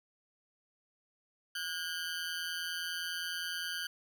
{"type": "ring-modulated tone", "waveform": "20% pulse", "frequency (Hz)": 1530, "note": "G6", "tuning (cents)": -42, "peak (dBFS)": -28, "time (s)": [1.55, 3.87], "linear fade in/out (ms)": 5, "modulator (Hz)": 84.9, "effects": []}